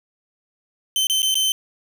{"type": "tone with dropouts", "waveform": "sawtooth", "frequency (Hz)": 3082, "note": "G7", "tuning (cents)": -30, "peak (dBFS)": -14, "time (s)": [0.96, 1.52], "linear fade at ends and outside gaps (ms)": 1, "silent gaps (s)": [[1.07, 1.098], [1.22, 1.229], [1.343, 1.354]], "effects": []}